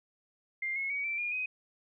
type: tone with pitch steps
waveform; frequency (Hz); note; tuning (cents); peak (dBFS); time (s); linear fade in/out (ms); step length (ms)
sine; 2100 / 2177 / 2256 / 2338 / 2423 / 2512; C7 / C#7 / C#7 / D7 / D#7 / D#7; +6 / -32 / +30 / -8 / -47 / +16; -31; 0.62-1.46; 5; 140
effects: none